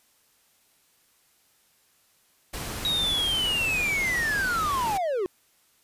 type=noise; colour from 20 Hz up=pink; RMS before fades=-34 dBFS; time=2.53-4.98 s; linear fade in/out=10 ms
type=linear sweep; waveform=triangle; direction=down; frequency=3830 to 350 Hz; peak=-22 dBFS; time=2.85-5.26 s; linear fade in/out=0 ms
effects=white hiss -64 dBFS RMS until 5.83 s + resampled to 32000 Hz